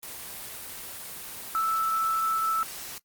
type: tone in noise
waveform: sine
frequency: 1318 Hz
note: E6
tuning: 1 cent flat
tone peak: -23 dBFS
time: 1.55-2.63 s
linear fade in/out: 0 ms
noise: white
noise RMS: -39 dBFS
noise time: 0.03-2.98 s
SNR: +13 dB
effects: noise-tail reverb RT60 0.1 s tail -19 dB re dry + Opus 24 kbps